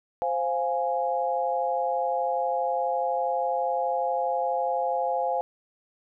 sine chord, F minor, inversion second, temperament equal, 523.3 / 698.5 / 830.6 Hz, C5 / F5 / Ab5, 0 / 0 / 0 cents, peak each -28 dBFS, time 0.22-5.41 s, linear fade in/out 0 ms, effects none

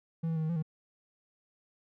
triangle tone with pitch steps, 164.2 / 162.8 / 158.6 / 157.4 / 170.1 / 156.9 Hz, E3 / E3 / D#3 / D#3 / F3 / D#3, -6 / -21 / +33 / +20 / -45 / +15 cents, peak -27 dBFS, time 0.23-0.626 s, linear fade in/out 10 ms, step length 66 ms, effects none

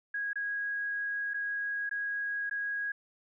sine tone with dropouts, 1649 Hz, G#6, 13 cents flat, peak -31 dBFS, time 0.14-2.92 s, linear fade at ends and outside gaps 5 ms, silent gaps 0.332-0.356 / 1.336-1.342 / 1.894-1.911 / 2.497-2.51 s, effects none

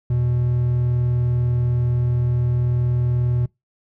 triangle tone pair together, 81.76 / 122.2 Hz, E2 / B2, -14 / -18 cents, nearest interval perfect fifth, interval 696 cents, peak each -26 / -15 dBFS, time 0.1-3.46 s, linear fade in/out 5 ms, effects noise-tail reverb RT60 0.2 s tail -25 dB re dry

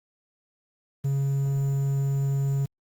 triangle tone with quantisation, 138.2 Hz, C#3, 5 cents flat, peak -20 dBFS, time 1.04-2.66 s, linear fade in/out 10 ms, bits 8, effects Opus 24 kbps

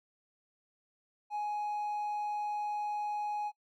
triangle tone, 835 Hz, G#5, 9 cents sharp, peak -30 dBFS, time 1.3-3.52 s, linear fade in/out 50 ms, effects noise-tail reverb RT60 0.1 s tail -21 dB re dry + tanh soft clip ceiling -26 dBFS

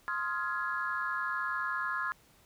sine chord, F minor seventh, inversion second, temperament just, 1047.7 / 1257.2 / 1396.9 / 1676.3 Hz, C6 / Eb6 / F6 / Ab6, +2 / +18 / 0 / +16 cents, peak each -36 / -38 / -36 / -35 dBFS, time 0.08-2.12 s, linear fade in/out 0 ms, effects tanh soft clip ceiling -21 dBFS + pink hiss -63 dBFS RMS until 2.45 s

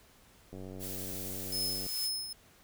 click train, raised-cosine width 2 ms, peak -32 dBFS, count 127, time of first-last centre 0.53-1.865 s, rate 94.4 Hz
blue noise, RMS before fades -41 dBFS, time 0.79-2.1 s, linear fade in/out 50 ms
sawtooth tone with tremolo, 5190 Hz, E8, 28 cents flat, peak -28 dBFS, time 1.52-2.33 s, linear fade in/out 5 ms, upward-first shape triangle, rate 2.3 Hz, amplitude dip 70%
effects pink hiss -61 dBFS RMS until 2.63 s

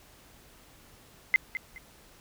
sine tone with echo, 2063 Hz, C7, 25 cents flat, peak -17 dBFS, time 1.34-1.36 s, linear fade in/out 0 ms, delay 210 ms, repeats 2, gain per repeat -12 dB, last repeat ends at 1.78 s, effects pink hiss -56 dBFS RMS until 2.2 s

